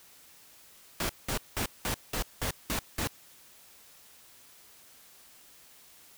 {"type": "noise bursts", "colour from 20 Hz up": "pink", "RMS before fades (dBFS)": -31, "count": 8, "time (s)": [1, 3.074], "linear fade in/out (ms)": 2, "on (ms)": 93, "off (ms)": 190, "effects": ["white hiss -56 dBFS RMS until 6.17 s"]}